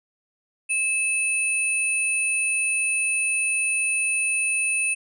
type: tone pair together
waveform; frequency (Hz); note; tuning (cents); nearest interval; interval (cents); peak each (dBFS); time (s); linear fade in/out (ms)
sine; 2605 / 9214; E7 / D9; -21 / -34; octave + minor seventh; 2187; -21 / -25; 0.69-4.95; 20
effects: tanh soft clip ceiling -14 dBFS